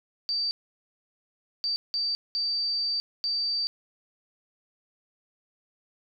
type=tone bursts at uneven times; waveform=sine; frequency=4641 Hz; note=D8; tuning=21 cents flat; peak=-25 dBFS; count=5; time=0.29-0.51 / 1.64-1.76 / 1.94-2.15 / 2.35-3 / 3.24-3.67 s; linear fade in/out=0 ms; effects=none